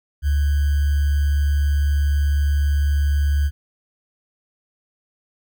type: tone with sample-and-hold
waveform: sine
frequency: 72 Hz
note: D2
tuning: 34 cents flat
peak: -15 dBFS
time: 0.22-3.51 s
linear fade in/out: 50 ms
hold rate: 1575 Hz
effects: none